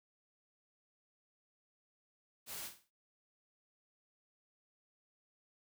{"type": "noise with echo", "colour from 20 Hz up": "white", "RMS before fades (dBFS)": -45, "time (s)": [2.46, 2.71], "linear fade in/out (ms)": 50, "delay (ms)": 50, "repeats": 4, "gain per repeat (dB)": -9, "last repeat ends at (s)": 2.91, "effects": []}